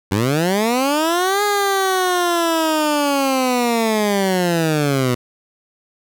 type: linear two-way sweep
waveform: 15% pulse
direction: up then down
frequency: 91 to 415.3 to 121.2 Hz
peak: -9 dBFS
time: 0.11-5.15 s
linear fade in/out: 10 ms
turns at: 1.43 s
effects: none